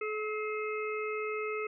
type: harmonic tone with a mistuned harmonic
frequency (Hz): 428.6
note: A4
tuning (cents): -45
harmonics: 1 / 3 / 5 / 6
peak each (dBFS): -34 / -39 / -41 / -42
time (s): 0.01-1.67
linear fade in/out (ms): 5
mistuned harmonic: 5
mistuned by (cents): -26
effects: none

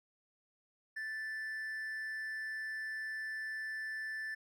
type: tone with amplitude modulation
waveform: triangle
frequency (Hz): 1760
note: A6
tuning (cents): 0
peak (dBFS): -35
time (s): 0.96-4.35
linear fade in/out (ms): 10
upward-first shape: sine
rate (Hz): 222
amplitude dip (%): 30
effects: none

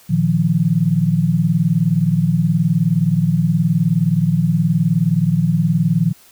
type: chord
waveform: sine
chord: Bb suspended fourth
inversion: none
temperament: equal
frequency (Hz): 116.54 / 155.56 / 174.61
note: Bb2 / Eb3 / F3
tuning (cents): 0 / 0 / 0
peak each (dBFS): -21 / -16 / -16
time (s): 0.09-6.13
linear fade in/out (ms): 20
effects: white hiss -48 dBFS RMS until 6.31 s

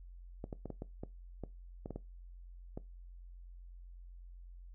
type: clicks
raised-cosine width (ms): 2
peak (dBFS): -28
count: 11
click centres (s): 0.441 / 0.528 / 0.657 / 0.703 / 0.821 / 1.035 / 1.437 / 1.859 / 1.907 / 1.96 / 2.775
effects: noise-tail reverb RT60 0.2 s tail -19 dB re dry + added 44 Hz sine -49 dBFS peak until 4.74 s

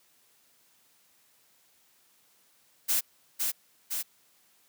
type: noise with echo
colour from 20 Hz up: blue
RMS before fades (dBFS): -26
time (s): 2.88-3.01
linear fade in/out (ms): 20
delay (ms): 510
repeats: 2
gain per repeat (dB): -3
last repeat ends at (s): 4.03
effects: white hiss -65 dBFS RMS until 4.68 s + high-pass 100 Hz 12 dB/octave

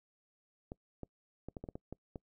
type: clicks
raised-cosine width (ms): 2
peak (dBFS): -29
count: 9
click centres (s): 0.719 / 1.033 / 1.486 / 1.568 / 1.64 / 1.688 / 1.755 / 1.926 / 2.158
effects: noise-tail reverb RT60 0.1 s tail -25 dB re dry

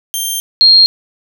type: tone pair in turn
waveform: 10% pulse / sine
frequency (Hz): 3168 / 4229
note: G7 / C8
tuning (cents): +18 / +18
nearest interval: perfect fourth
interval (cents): 500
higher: second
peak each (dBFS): -8 / -3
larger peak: second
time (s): 0.14-0.4 / 0.61-0.86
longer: first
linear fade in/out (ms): 0
effects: none

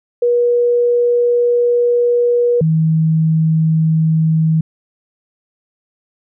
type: tone pair in turn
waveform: sine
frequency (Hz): 481.4 / 159.63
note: B4 / D#3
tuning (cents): -44 / +45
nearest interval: octave + perfect fifth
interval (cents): 1911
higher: first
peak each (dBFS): -10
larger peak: neither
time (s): 0.22-2.61 / 2.61-4.61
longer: first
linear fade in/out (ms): 5
effects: none

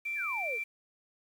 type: tone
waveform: sine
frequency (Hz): 2349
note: D7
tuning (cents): 0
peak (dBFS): -32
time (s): 0.05-0.64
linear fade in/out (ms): 10
type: exponential sweep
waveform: sine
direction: down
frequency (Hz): 1864.7 to 415.3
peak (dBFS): -36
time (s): 0.15-0.59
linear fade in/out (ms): 50
effects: 9-bit

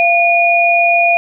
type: tone pair together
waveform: sine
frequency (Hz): 688.5 / 2448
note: F5 / D#7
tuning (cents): -25 / -29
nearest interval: octave + minor seventh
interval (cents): 2196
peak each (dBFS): -11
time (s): 0-1.17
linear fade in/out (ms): 0
effects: none

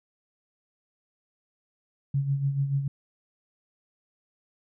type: tone with tremolo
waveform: sine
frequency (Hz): 138.9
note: C#3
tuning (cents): +4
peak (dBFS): -21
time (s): 2.14-2.88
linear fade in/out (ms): 5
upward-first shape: sine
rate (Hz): 6.9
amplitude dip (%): 60
effects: none

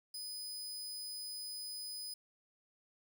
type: tone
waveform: sawtooth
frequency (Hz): 5000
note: D#8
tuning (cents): +8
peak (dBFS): -39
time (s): 0.14-2.14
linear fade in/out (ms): 5
effects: 11-bit

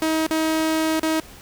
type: tone with dropouts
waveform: sawtooth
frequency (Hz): 317.6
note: D#4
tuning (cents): +36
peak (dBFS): -15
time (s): 0.02-1.2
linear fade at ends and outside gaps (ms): 2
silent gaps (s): 0.266-0.308 / 0.996-1.03
effects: pink hiss -44 dBFS RMS until 1.41 s

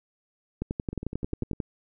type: two click trains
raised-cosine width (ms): 3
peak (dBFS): -22 / -16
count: 7 / 12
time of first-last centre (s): 0.93-1.532 / 0.62-1.602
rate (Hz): 9.96 / 11.2
effects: none

